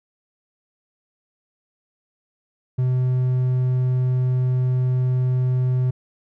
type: tone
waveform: triangle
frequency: 127.2 Hz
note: C3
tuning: 48 cents flat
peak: -15 dBFS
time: 2.78-5.91 s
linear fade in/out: 10 ms
effects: none